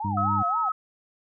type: tone with vibrato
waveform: sine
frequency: 809 Hz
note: G#5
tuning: 46 cents flat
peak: -28 dBFS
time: 0-0.69 s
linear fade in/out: 5 ms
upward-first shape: sine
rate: 3.8 Hz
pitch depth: 270 cents each way
type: harmonic tone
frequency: 101.1 Hz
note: G#2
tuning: 46 cents flat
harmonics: 1 / 2 / 3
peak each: -28 / -30 / -38 dBFS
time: 0.04-0.43 s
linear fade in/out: 10 ms
type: tone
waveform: sine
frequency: 1283 Hz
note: E6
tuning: 47 cents flat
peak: -23 dBFS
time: 0.17-0.72 s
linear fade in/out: 5 ms
effects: none